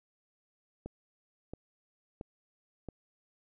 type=click train; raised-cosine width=2 ms; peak=-27 dBFS; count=4; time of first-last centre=0.86-2.887 s; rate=1.48 Hz; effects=none